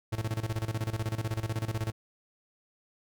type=tone with tremolo; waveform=45% pulse; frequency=110.8 Hz; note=A2; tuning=13 cents sharp; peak=-28 dBFS; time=0.12-1.92 s; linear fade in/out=10 ms; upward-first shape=square; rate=16 Hz; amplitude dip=80%; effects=none